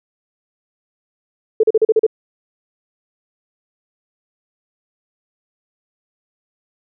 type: tone bursts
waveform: sine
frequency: 440 Hz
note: A4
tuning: in tune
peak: -8 dBFS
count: 7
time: 1.6-2.066 s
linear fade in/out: 5 ms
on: 34 ms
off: 38 ms
effects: none